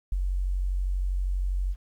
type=tone with ADSR envelope; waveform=sine; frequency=46.25 Hz; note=F#1; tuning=in tune; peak=-22 dBFS; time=0.12-1.76 s; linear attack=4 ms; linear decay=29 ms; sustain=-2 dB; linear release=54 ms; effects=10-bit